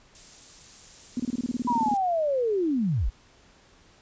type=noise; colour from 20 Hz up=violet; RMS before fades=-40 dBFS; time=0.15-1.97 s; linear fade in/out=2 ms
type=tone bursts; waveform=sine; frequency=244.7 Hz; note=B3; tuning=16 cents flat; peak=-24 dBFS; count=15; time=1.17-1.939 s; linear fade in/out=2 ms; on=27 ms; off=26 ms
type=linear sweep; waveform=sine; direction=down; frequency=989 to 30.87 Hz; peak=-22 dBFS; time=1.67-3.1 s; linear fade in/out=10 ms
effects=pink hiss -57 dBFS RMS until 4.01 s + resampled to 16000 Hz